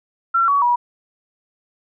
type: tone with pitch steps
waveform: sine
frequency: 1358 / 1129 / 966 Hz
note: F6 / C#6 / B5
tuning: -49 / +31 / -39 cents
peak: -13 dBFS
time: 0.34-0.76 s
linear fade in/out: 10 ms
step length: 140 ms
effects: none